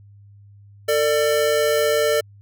square tone pair together, 448.9 / 593.6 Hz, A4 / D5, +35 / +18 cents, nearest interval perfect fourth, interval 483 cents, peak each -20 dBFS, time 0.88-2.21 s, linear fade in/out 10 ms, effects added 101 Hz sine -44 dBFS peak until 2.41 s

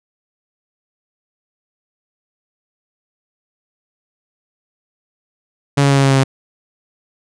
sawtooth tone with pitch steps, 141.1 / 139.88 / 138.68 / 137.48 / 136.29 / 135.12 / 133.95 Hz, C#3 / C#3 / C#3 / C#3 / C#3 / C#3 / C3, +31 / +16 / +1 / -14 / -29 / -44 / +41 cents, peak -6 dBFS, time 5.77-6.239 s, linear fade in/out 10 ms, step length 67 ms, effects resampled to 22050 Hz

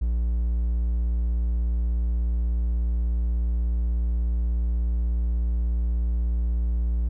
triangle tone, 58.27 Hz, A#1, in tune, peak -19 dBFS, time 0.01-7.09 s, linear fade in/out 10 ms, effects none

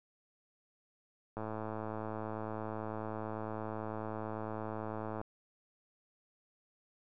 click train, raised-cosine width 1 ms, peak -26 dBFS, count 420, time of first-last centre 1.37-5.214 s, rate 109 Hz, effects none

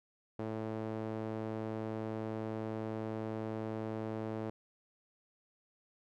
sawtooth tone with band-pass filter, 110 Hz, A2, in tune, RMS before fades -39 dBFS, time 0.39-4.5 s, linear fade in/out 5 ms, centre 440 Hz, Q 0.95, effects none

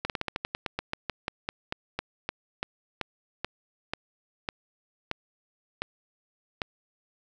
slowing click train, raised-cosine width 0.3 ms, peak -13 dBFS, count 25, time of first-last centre 0.05-6.618 s, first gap 48 ms, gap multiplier 1.13, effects none

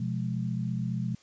sine chord, F diminished, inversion second, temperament just, 125.72 / 174.61 / 209.5 Hz, Cb3 / F3 / Ab3, +31 / 0 / +15 cents, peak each -31 / -33 / -34 dBFS, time 0-1.15 s, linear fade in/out 5 ms, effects white hiss -60 dBFS RMS until 1.22 s + resampled to 16000 Hz

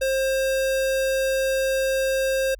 square tone, 532 Hz, C5, 29 cents sharp, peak -21 dBFS, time 0.01-2.55 s, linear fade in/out 10 ms, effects added 46 Hz sine -41 dBFS peak until 2.59 s

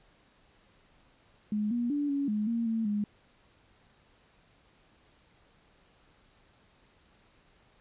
sine tone with pitch steps, 210.3 / 239.1 / 289.7 / 280.7 / 211 / 231.7 / 224.7 / 207.3 Hz, G#3 / A#3 / D4 / C#4 / G#3 / A#3 / A3 / G#3, +22 / +44 / -24 / +22 / +28 / -10 / +37 / -3 cents, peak -27 dBFS, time 1.52-3.04 s, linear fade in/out 2 ms, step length 190 ms, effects pink hiss -64 dBFS RMS until 7.8 s + resampled to 8000 Hz

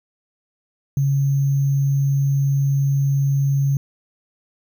sine tone with sample-and-hold, 138.59 Hz, C#3, in tune, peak -15 dBFS, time 0.97-3.77 s, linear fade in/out 2 ms, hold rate 6300 Hz, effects none

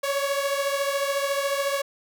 sawtooth beating tone pair, 554.4 / 568.4 Hz, C#5 / C#5, 0 / +43 cents, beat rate 14 Hz, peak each -21 / -25 dBFS, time 0.03-1.82 s, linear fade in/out 10 ms, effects none

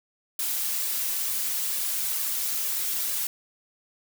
blue noise with flanger, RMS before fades -28 dBFS, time 0.39-3.27 s, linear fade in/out 2 ms, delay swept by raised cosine 1.7 to 6.2 ms, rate 2.2 Hz, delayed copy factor +0.85, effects none

